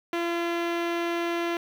sawtooth tone with low-pass filter, 341.2 Hz, F4, 40 cents flat, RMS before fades -28 dBFS, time 0.13-1.57 s, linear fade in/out 2 ms, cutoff 2900 Hz, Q 1.4, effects 8-bit

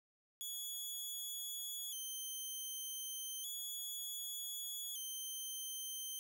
10% pulse tone with vibrato, 3242 Hz, G#7, 42 cents flat, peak -35 dBFS, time 0.41-6.19 s, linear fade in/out 0 ms, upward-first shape square, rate 0.33 Hz, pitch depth 69 cents each way, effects none

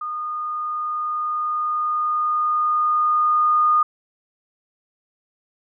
sine tone with level ramp, 1225 Hz, D#6, 27 cents flat, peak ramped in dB -25 to -13 dBFS, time 0.01-3.83 s, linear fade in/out 5 ms, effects none

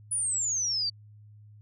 sine exponential sweep, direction down, 10000 to 4542 Hz, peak -26 dBFS, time 0.11-0.9 s, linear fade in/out 10 ms, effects added 105 Hz sine -49 dBFS peak until 1.61 s

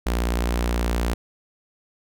sawtooth tone with notch filter, 59.2 Hz, A#1, 27 cents sharp, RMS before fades -23 dBFS, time 0.06-1.14 s, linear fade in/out 5 ms, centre 120 Hz, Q 1.6, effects none

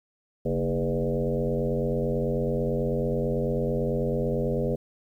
sine tone with frequency modulation, 319.7 Hz, D#4, 47 cents sharp, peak -23 dBFS, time 0.45-4.76 s, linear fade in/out 10 ms, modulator 89.1 Hz, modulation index 2.8, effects 10-bit

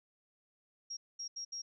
sine tone bursts at uneven times, 5600 Hz, F8, 4 cents sharp, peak -39 dBFS, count 4, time 0.9-0.97 / 1.19-1.28 / 1.36-1.45 / 1.52-1.62 s, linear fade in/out 10 ms, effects none

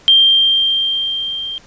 sine tone with level ramp, 3174 Hz, G7, 21 cents sharp, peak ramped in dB -5 to -22 dBFS, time 0.08-1.58 s, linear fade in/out 0 ms, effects pink hiss -45 dBFS RMS until 1.66 s + resampled to 16000 Hz

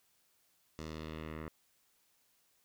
10% pulse tone with low-pass filter sweep, 78.5 Hz, D#2, 16 cents sharp, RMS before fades -44 dBFS, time 0.79-1.48 s, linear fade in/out 0 ms, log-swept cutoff 6500 to 1700 Hz, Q 1.5, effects white hiss -73 dBFS RMS until 2.64 s

